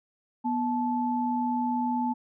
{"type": "tone pair together", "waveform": "sine", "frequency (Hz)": [244.4, 871], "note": ["B3", "A5"], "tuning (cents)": [-18, -18], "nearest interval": "octave + minor seventh", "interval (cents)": 2200, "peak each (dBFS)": [-27, -28], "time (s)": [0.44, 2.14], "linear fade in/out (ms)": 20, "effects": []}